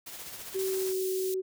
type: noise with tremolo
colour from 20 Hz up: white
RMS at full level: -41 dBFS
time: 0.06-0.93 s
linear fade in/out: 10 ms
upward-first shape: sine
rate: 15 Hz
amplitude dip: 40%
type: tone with pitch glide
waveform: sine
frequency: 381.7 to 376 Hz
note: G4 to F#4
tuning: -46 to +28 cents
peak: -28 dBFS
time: 0.54-1.42 s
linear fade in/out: 20 ms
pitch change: -26 cents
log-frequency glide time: 0.65-0.94 s
type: high-pass noise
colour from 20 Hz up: white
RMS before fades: -39 dBFS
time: 0.59-1.34 s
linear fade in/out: 0 ms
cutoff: 4400 Hz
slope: 12 dB/octave
effects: none